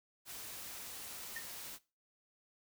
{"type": "noise", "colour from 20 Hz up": "white", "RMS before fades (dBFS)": -47, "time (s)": [0.25, 1.79], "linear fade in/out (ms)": 50}
{"type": "tone with exponential decay", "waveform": "triangle", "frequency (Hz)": 1826, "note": "A#6", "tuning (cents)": -36, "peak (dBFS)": -37, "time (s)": [1.36, 1.48], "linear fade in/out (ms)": 5, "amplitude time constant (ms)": 26}
{"effects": ["noise-tail reverb RT60 0.3 s tail -19 dB re dry"]}